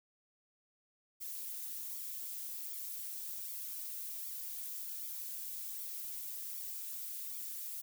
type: noise with flanger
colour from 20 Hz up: violet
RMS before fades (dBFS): -43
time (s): 1.2-7.82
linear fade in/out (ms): 20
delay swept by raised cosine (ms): 0.87 to 6.27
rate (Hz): 1.3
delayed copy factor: +0.8
effects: none